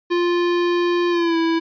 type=tone with pitch glide; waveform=square; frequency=349.2 to 329.6 Hz; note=F4 to E4; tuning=0 to 0 cents; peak=-17 dBFS; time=0.1-1.6 s; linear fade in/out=20 ms; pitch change=-100 cents; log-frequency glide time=1.1-1.37 s; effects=resampled to 11025 Hz